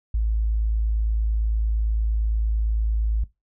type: tone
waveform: sine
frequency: 54.4 Hz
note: A1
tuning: 19 cents flat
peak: -19 dBFS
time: 0.14-3.24 s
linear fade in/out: 5 ms
effects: noise-tail reverb RT60 0.2 s tail -19 dB re dry